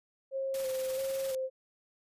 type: tone with vibrato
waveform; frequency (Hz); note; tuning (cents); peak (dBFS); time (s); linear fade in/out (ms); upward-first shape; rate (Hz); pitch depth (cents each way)
sine; 530; C5; +22; -31; 0.31-1.5; 50; square; 1.5; 23
type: noise with tremolo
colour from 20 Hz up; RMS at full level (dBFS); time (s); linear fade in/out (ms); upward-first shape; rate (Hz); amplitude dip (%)
white; -42; 0.54-1.35; 2; sine; 20; 45
effects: resampled to 32000 Hz

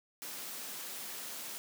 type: high-pass noise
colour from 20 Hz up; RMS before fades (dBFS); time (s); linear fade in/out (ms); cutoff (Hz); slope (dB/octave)
white; -43; 0.22-1.58; 0; 150; 48
effects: none

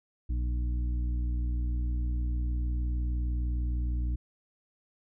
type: harmonic tone with a mistuned harmonic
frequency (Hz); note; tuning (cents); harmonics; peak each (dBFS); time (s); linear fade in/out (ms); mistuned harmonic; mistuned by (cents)
59.8; A#1; +45; 1 / 2 / 3 / 4 / 5; -27 / -41 / -48 / -48 / -45; 0.29-4.16; 10; 5; +38
effects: none

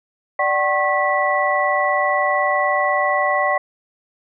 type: tone cluster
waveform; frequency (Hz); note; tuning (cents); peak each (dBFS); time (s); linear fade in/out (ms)
sine; 590 / 758 / 1087 / 1963; D5 / F#5 / C#6 / B6; +8 / +42 / -34 / -11; -21; 0.39-3.58; 5
effects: none

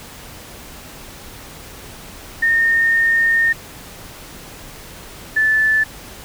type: tone pair in turn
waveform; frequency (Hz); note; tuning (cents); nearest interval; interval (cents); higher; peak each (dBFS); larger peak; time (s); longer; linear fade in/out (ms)
sine; 1831 / 1749.9; A#6 / A6; -32 / -10; minor second; 78; first; -12; neither; 2.42-3.53 / 5.36-5.84; first; 10
effects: pink hiss -37 dBFS RMS until 6.24 s

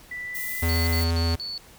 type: tone with pitch glide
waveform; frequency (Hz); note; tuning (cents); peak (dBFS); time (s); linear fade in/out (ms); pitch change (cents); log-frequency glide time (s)
sine; 1975.5 to 2029; B6 to B6; 0 to +46; -31; 0.11-1.01; 5; +46; 0.25-0.86
type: noise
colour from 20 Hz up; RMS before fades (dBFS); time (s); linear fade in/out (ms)
violet; -33; 0.34-1.05; 20
type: tone with vibrato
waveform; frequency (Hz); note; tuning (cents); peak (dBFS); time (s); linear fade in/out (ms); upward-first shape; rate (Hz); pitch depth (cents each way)
square; 83.3; E2; +19; -22; 0.62-1.36; 10; sine; 8.4; 10
type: tone bursts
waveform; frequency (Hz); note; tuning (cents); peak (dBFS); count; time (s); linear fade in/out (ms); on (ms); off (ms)
sine; 4451; C#8; +6; -30; 4; 0.69-1.578; 0; 180; 56
effects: pink hiss -50 dBFS RMS until 1.78 s

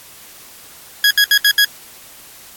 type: tone bursts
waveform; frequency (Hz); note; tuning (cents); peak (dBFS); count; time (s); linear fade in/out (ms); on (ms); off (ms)
20% pulse; 1661.2; G#6; 0; -4; 5; 1.04-1.647; 2; 67; 68
effects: white hiss -40 dBFS RMS until 2.56 s + AAC 64 kbps

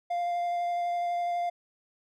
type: tone with vibrato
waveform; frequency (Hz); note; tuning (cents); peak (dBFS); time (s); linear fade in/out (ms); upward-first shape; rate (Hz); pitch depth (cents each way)
triangle; 698.5; F5; 0; -25; 0.1-1.5; 10; sine; 12; 9
effects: none

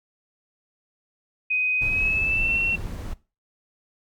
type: tone with pitch glide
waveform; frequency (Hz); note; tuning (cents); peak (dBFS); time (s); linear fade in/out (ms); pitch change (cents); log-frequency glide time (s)
sine; 2506 to 2717; D#7 to F7; +12 to -48; -20; 1.5-2.76; 10; +140; 1.82-2.59
type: noise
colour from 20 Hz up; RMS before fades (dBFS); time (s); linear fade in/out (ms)
brown; -31; 1.81-3.14; 10
effects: noise-tail reverb RT60 0.3 s tail -19 dB re dry + MP3 96 kbps

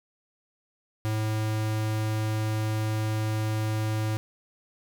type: tone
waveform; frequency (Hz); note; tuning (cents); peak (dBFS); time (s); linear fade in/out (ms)
square; 108.6; A2; -22; -26; 1.05-4.17; 0
effects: none

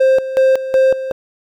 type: tone with tremolo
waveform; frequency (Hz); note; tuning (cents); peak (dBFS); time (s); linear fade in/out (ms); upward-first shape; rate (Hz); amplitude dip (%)
triangle; 527; C5; +12; -6; 0-1.12; 10; square; 2.7; 75
effects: none

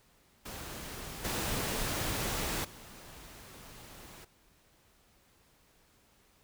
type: noise with level steps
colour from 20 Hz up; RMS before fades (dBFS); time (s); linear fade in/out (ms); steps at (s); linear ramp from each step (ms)
pink; -43 / -34 / -51; 0.45-4.25; 10; 1.24 / 2.64; 10
effects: pink hiss -66 dBFS RMS until 6.43 s

